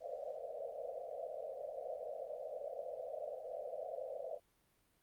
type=band-pass noise; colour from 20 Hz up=pink; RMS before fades=-45 dBFS; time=0-4.4 s; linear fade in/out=50 ms; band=490 to 690 Hz; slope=96 dB/octave; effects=pink hiss -75 dBFS RMS until 5.02 s + Opus 48 kbps